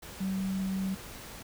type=tone in noise; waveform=sine; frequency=191 Hz; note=G3; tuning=45 cents flat; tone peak=-29 dBFS; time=0.2-0.95 s; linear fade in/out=10 ms; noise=pink; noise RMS=-45 dBFS; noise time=0.02-1.43 s; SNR=+13 dB; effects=none